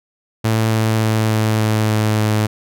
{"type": "tone with pitch steps", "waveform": "sawtooth", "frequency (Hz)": [111.2, 110.56, 109.92, 109.29, 108.66, 108.03, 107.41], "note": ["A2", "A2", "A2", "A2", "A2", "A2", "A2"], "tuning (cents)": [19, 9, -1, -11, -21, -31, -41], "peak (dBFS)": -10, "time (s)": [0.44, 2.47], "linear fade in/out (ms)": 10, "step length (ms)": 290, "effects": []}